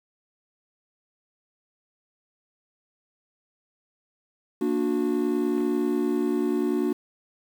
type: chord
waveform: triangle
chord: Bb augmented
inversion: none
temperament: equal with one note detuned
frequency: 233.1 / 293.7 / 363.8 Hz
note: Bb3 / D4 / F#4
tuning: 0 / 0 / -29 cents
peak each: -26 / -24 / -24 dBFS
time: 4.61-6.93 s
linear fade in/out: 5 ms
type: clicks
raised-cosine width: 0.5 ms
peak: -28 dBFS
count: 2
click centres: 5.581 / 5.606 s
effects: 8-bit